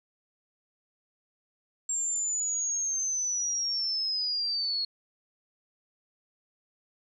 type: linear sweep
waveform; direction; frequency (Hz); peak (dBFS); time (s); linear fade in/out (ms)
sine; down; 7459 to 4306; -27; 1.89-4.85; 5
effects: none

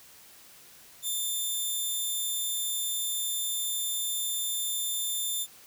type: tone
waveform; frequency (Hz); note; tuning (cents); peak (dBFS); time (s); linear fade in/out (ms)
10% pulse; 3562; A7; +21; -21; 1.02-5.47; 50
effects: white hiss -53 dBFS RMS until 5.66 s

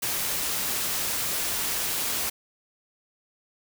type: noise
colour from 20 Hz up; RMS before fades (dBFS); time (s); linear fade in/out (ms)
white; -28; 0.02-2.3; 10
effects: none

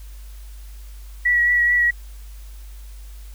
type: tone with vibrato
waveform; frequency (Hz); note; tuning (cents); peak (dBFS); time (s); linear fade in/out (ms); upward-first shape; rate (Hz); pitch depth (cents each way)
sine; 1932; B6; -39; -14; 1.25-1.91; 10; triangle; 4.6; 25
effects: added 50 Hz sine -35 dBFS peak until 3.34 s + white hiss -51 dBFS RMS until 3.34 s

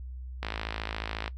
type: click train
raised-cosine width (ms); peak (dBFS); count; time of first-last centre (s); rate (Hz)
0.3; -16; 47; 0.43-1.279; 54.2
effects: noise-tail reverb RT60 0.1 s tail -19 dB re dry + added 63 Hz sine -37 dBFS peak until 1.37 s

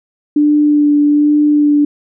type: tone with vibrato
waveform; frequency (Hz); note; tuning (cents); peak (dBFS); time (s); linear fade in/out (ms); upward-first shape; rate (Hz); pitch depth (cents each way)
sine; 294.9; D4; +7; -7; 0.36-1.85; 5; sine; 1.2; 14
effects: none

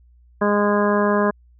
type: harmonic tone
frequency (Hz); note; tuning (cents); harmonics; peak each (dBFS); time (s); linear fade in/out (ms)
205.8; G#3; -16; 1 / 2 / 3 / 4 / 5 / 6 / 7 / 8; -20 / -21 / -22 / -32 / -23 / -29 / -34 / -27; 0.41-1.31; 10
effects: added 60 Hz sine -49 dBFS peak until 1.59 s

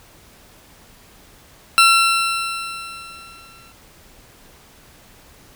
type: tone with exponential decay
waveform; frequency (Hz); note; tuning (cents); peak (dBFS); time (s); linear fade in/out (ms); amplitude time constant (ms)
20% pulse; 1350; E6; +41; -3; 1.78-3.72; 0; 420
effects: pink hiss -48 dBFS RMS until 5.55 s

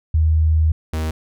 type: tone pair in turn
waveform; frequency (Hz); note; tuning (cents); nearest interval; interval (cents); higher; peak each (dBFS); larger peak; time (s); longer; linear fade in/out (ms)
sine / 45% pulse; 79 / 79; D#2 / D#2; +27 / +27; unison; 0; neither; -12 / -20; first; 0.14-0.72 / 0.93-1.11; first; 5
effects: none

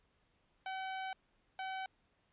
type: tone bursts at uneven times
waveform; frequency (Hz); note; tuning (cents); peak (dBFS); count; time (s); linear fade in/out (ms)
sawtooth; 761; F#5; +48; -35; 2; 0.66-1.13 / 1.59-1.86; 2
effects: pink hiss -75 dBFS RMS until 2.32 s + resampled to 8000 Hz

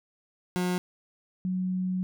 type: tone pair in turn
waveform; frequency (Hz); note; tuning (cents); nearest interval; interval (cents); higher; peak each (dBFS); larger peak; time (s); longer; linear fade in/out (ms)
30% pulse / sine; 180 / 184.53; F#3 / F#3; -47 / -4; unison; 43; second; -23 / -26; first; 0.56-0.78 / 1.45-2.03; second; 0
effects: none

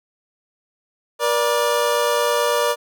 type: tone pair together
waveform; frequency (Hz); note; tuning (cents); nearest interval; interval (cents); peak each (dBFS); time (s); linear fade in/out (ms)
25% pulse; 478.3 / 587.3; A#4 / D5; +44 / 0; major third; 356; -16; 1.19-2.76; 50
effects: none

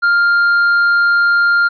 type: tone with tanh clipping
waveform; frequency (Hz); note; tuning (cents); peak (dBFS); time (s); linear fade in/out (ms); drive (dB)
sine; 1400; F6; +4; -10; 0.02-1.69; 20; 4
effects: resampled to 11025 Hz

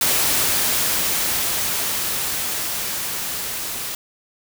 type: noise with level ramp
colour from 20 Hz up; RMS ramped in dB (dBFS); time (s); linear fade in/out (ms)
white; -18 to -28; 0.01-3.95; 2
effects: none

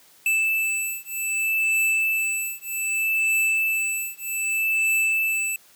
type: beating tone pair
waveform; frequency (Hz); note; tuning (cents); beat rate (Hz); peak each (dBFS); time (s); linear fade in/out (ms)
square; 2637 / 2637.64; E7 / E7; 0 / 0; 0.64; -25; 0.26-5.56; 2
effects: white hiss -54 dBFS RMS until 5.75 s + high-pass 100 Hz 12 dB/octave

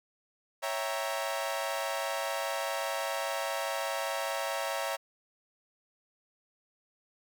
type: chord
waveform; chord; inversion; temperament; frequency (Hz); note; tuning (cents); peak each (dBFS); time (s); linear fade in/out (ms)
sawtooth; C# diminished seventh; none; equal; 554.4 / 659.3 / 784 / 932.3; C#5 / E5 / G5 / Bb5; 0 / 0 / 0 / 0; -32 / -32 / -36 / -34; 0.62-4.97; 20
effects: none

